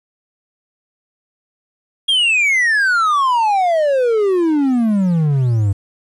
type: exponential sweep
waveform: triangle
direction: down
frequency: 3300 to 96 Hz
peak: -10 dBFS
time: 2.08-5.73 s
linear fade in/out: 10 ms
effects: resampled to 24000 Hz + 8-bit